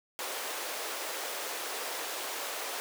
pink high-pass noise, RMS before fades -37 dBFS, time 0.19-2.8 s, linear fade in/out 0 ms, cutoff 420 Hz, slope 24 dB/octave, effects none

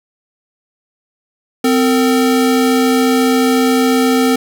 square tone pair together, 257.8 / 454.4 Hz, C4 / A#4, -26 / -44 cents, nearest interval minor seventh, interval 982 cents, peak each -12 / -16 dBFS, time 1.64-4.36 s, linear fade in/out 5 ms, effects none

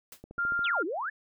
white noise with exponential decay, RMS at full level -42 dBFS, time 0.12-0.24 s, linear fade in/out 2 ms, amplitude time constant 24 ms
click train, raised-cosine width 2 ms, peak -31 dBFS, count 6, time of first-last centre 0.24-0.592 s, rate 14.2 Hz
sine tone, 1396.9 Hz, F6, in tune, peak -26 dBFS, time 0.38-0.83 s, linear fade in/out 10 ms
sine exponential two-way sweep, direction down then up, 3951 to 296.3 to 1822 Hz, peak -30 dBFS, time 0.64-1.1 s, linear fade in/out 10 ms, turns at 0.84 s
effects none

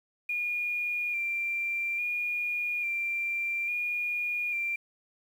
sine tone with vibrato, 2400 Hz, D7, 37 cents sharp, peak -28 dBFS, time 0.29-4.76 s, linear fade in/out 5 ms, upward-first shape square, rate 0.59 Hz, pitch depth 25 cents each way, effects 9-bit

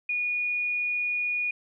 sine tone, 2451 Hz, D#7, 27 cents flat, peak -25 dBFS, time 0.09-1.51 s, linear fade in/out 5 ms, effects none

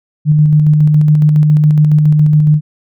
sine tone with tremolo, 151.4 Hz, D#3, 47 cents flat, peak -4 dBFS, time 0.25-2.61 s, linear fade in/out 50 ms, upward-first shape square, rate 7.2 Hz, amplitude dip 25%, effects none

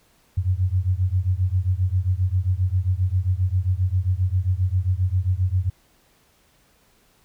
sine beating tone pair, 89.1 / 96.6 Hz, F2 / G2, +35 / -25 cents, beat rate 7.5 Hz, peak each -21 / -22 dBFS, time 0.37-5.7 s, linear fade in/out 10 ms, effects pink hiss -60 dBFS RMS until 7.24 s

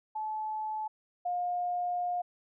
sine tone pair in turn, 864 / 711.5 Hz, A5 / F5, -32 / +32 cents, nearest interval minor third, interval 336 cents, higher first, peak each -32 / -29 dBFS, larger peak second, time 0.15-0.88 / 1.25-2.22 s, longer second, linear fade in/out 10 ms, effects none

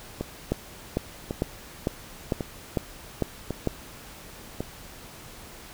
two click trains, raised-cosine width 2 ms, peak -15 / -10 dBFS, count 5 / 8, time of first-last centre 0.21-4.606 / 0.52-3.673 s, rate 0.91 / 2.22 Hz, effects pink hiss -45 dBFS RMS until 5.73 s

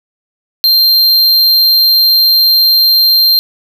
square tone, 4171 Hz, C8, 6 cents flat, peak -6 dBFS, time 0.64-3.39 s, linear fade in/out 0 ms, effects none

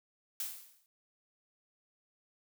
blue noise with exponential decay, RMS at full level -35 dBFS, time 0.4-0.86 s, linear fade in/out 1 ms, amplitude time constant 100 ms, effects none

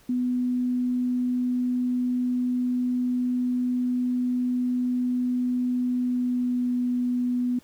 sine tone with pitch glide, 248.7 to 246.8 Hz, B3 to B3, +12 to -1 cents, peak -22 dBFS, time 0.09-7.59 s, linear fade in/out 5 ms, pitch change -13 cents, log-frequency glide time 5.94-6.73 s, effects pink hiss -57 dBFS RMS until 7.63 s

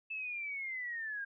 sine linear sweep, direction down, 2637 to 1595 Hz, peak -37 dBFS, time 0.1-1.25 s, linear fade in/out 10 ms, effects none

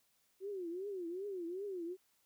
sine tone with vibrato, 370 Hz, F#4, in tune, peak -39 dBFS, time 0.4-1.97 s, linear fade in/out 50 ms, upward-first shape triangle, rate 2.6 Hz, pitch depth 210 cents each way, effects white hiss -75 dBFS RMS until 2.25 s

